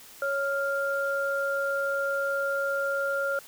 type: tone pair together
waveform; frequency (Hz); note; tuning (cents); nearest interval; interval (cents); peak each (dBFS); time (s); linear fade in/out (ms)
sine; 554 / 1396.9; C#5 / F6; -1 / 0; octave + major third; 1601; -28; 0.22-3.39; 2
effects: white hiss -49 dBFS RMS until 3.47 s